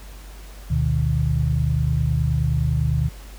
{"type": "tone cluster", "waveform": "sine", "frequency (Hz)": [73.7, 122.4, 152.1], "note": ["D2", "B2", "D#3"], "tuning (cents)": [7, -15, -39], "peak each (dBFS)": -22, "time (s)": [0.7, 3.09], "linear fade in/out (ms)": 10, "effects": ["added 49 Hz sine -37 dBFS peak until 3.38 s", "pink hiss -46 dBFS RMS until 3.38 s"]}